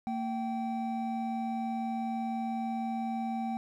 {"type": "tone pair together", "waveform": "triangle", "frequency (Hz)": [229, 773], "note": ["A#3", "G5"], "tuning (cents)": [-31, -24], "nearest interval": "octave + major sixth", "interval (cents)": 2107, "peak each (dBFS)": [-31, -33], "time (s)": [0.07, 3.57], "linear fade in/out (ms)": 0, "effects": []}